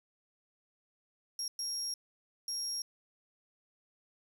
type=tone bursts at uneven times; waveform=35% pulse; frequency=5588 Hz; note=F8; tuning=in tune; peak=-32 dBFS; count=3; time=1.39-1.48 / 1.59-1.94 / 2.48-2.82 s; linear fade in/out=2 ms; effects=none